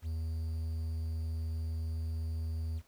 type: tone with quantisation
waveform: triangle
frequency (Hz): 80.7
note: E2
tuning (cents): -36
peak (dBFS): -31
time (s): 0.02-2.82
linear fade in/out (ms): 50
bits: 10
effects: pink hiss -67 dBFS RMS until 2.87 s